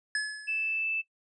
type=tone with exponential decay; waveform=square; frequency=1707 Hz; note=G#6; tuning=47 cents sharp; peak=-25 dBFS; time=0.15-0.84 s; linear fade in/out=2 ms; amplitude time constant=150 ms
type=tone; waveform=sine; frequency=2637 Hz; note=E7; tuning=in tune; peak=-28 dBFS; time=0.47-1.02 s; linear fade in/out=20 ms
effects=noise-tail reverb RT60 0.1 s tail -17 dB re dry + resampled to 22050 Hz